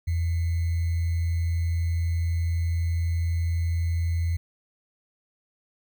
sine tone with sample-and-hold, 84 Hz, E2, 33 cents sharp, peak -22 dBFS, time 0.07-4.37 s, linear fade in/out 10 ms, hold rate 2100 Hz, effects none

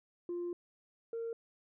sine tone pair in turn, 349.2 / 459.8 Hz, F4 / A#4, 0 / -24 cents, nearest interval perfect fourth, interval 476 cents, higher second, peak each -34 / -35 dBFS, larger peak first, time 0.29-0.53 / 1.13-1.33 s, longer first, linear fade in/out 2 ms, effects tanh soft clip ceiling -33 dBFS

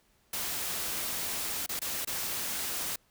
white noise with dropouts, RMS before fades -34 dBFS, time 0.33-2.96 s, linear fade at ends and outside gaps 5 ms, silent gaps 1.663-1.691 / 1.793-1.816 / 2.049-2.072 s, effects pink hiss -68 dBFS RMS until 3.1 s

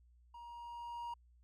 triangle tone with level ramp, 947 Hz, A#5, 27 cents sharp, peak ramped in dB -48 to -38 dBFS, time 0.34-1.14 s, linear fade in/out 5 ms, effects added 60 Hz sine -63 dBFS peak until 1.43 s

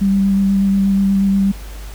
sine tone with vibrato, 196 Hz, G3, in tune, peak -11 dBFS, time 0.01-1.52 s, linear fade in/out 10 ms, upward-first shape square, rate 8.3 Hz, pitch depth 11 cents each way, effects added 50 Hz sine -28 dBFS peak until 1.94 s + pink hiss -39 dBFS RMS until 1.94 s

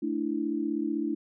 sine chord, A suspended fourth, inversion none, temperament equal, 220 / 293.7 / 329.6 Hz, A3 / D4 / E4, 0 / 0 / 0 cents, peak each -34 / -30 / -31 dBFS, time 0.02-1.15 s, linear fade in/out 10 ms, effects none

